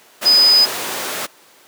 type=tone in noise; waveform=sine; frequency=5000 Hz; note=D#8; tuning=8 cents sharp; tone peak=-8 dBFS; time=0.25-0.66 s; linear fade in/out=20 ms; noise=pink; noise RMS=-22 dBFS; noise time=0.21-1.27 s; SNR=+11 dB; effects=pink hiss -47 dBFS RMS until 1.67 s + high-pass 400 Hz 12 dB/octave